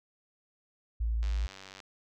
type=tone; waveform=sine; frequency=56.2 Hz; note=A1; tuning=37 cents sharp; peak=-27 dBFS; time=1-1.47 s; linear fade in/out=10 ms
type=click train; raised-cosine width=0.2 ms; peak=-29 dBFS; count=56; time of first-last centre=1.23-1.802 s; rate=96.1 Hz
effects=none